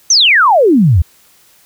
sine exponential sweep, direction down, 6460 to 73.42 Hz, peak -5 dBFS, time 0.1-1.02 s, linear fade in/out 5 ms, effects white hiss -48 dBFS RMS until 1.65 s

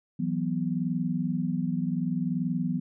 sine chord, E suspended second, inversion none, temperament equal with one note detuned, 164.34 / 185 / 246.9 Hz, E3 / F#3 / B3, -5 / 0 / 0 cents, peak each -30 dBFS, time 0.19-2.8 s, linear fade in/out 10 ms, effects none

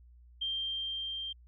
sine tone with level ramp, 3170 Hz, G7, 19 cents sharp, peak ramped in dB -31 to -36 dBFS, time 0.41-1.33 s, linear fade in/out 10 ms, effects added 60 Hz sine -54 dBFS peak until 1.47 s

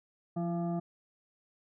sine tone with frequency modulation, 172.8 Hz, F3, 18 cents flat, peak -30 dBFS, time 0.36-0.8 s, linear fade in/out 10 ms, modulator 512 Hz, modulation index 0.87, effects none

